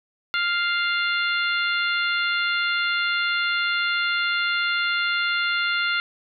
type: harmonic tone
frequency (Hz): 698.5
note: F5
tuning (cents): 0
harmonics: 2 / 3 / 4 / 5 / 6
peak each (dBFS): -23 / -27 / -29 / -31 / -33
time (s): 0.34-6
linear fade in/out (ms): 0
effects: none